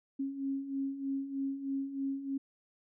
sine beating tone pair, 270.7 / 273.9 Hz, C#4 / C#4, -41 / -21 cents, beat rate 3.2 Hz, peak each -40 / -34 dBFS, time 0.19-2.38 s, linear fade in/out 10 ms, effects none

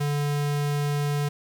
square tone, 145.3 Hz, D3, 18 cents flat, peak -24 dBFS, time 0-1.29 s, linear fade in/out 10 ms, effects 9-bit

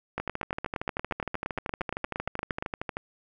two click trains, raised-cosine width 0.5 ms, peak -15 / -16 dBFS, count 22 / 37, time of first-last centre 0.18-2.625 / 0.2-2.969 s, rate 8.59 / 13 Hz, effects none

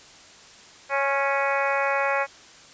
harmonic tone with a mistuned harmonic, 277.2 Hz, C#4, in tune, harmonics 2 / 3 / 4 / 5 / 6 / 7 / 8 / 9, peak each -26 / -28 / -29 / -30 / -31 / -31 / -32 / -33 dBFS, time 0.89-2.27 s, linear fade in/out 50 ms, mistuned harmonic 4, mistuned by -21 cents, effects white hiss -48 dBFS RMS until 2.73 s + resampled to 16000 Hz

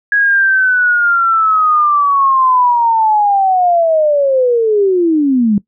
sine linear sweep, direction down, 1663 to 196.9 Hz, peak -8 dBFS, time 0.12-5.58 s, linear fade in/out 2 ms, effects noise-tail reverb RT60 0.1 s tail -20 dB re dry

